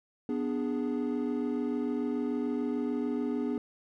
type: chord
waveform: triangle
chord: G# diminished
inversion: first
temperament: equal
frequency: 246.9 / 293.7 / 415.3 Hz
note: B3 / D4 / G#4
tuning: 0 / 0 / 0 cents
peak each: -29 / -31 / -33 dBFS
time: 0.29-3.58 s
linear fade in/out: 2 ms
effects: tanh soft clip ceiling -20 dBFS